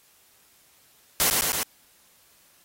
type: noise with echo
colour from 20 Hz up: white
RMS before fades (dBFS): -21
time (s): 1.2-1.3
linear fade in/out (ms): 0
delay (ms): 110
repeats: 3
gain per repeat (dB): -2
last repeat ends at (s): 1.63
effects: white hiss -59 dBFS RMS until 2.64 s + AAC 48 kbps